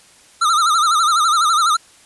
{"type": "tone with vibrato", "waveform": "square", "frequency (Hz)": 1285, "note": "E6", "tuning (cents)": -45, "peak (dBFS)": -13, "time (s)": [0.41, 1.77], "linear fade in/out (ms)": 10, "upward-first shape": "sine", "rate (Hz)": 12, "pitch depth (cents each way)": 120, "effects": ["white hiss -48 dBFS RMS until 2.05 s", "resampled to 24000 Hz"]}